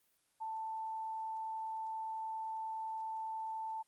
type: tone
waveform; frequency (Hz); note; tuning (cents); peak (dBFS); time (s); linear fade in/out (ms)
sine; 885; A5; +10; -38; 0.4-3.83; 20
effects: white hiss -75 dBFS RMS until 3.87 s + Opus 32 kbps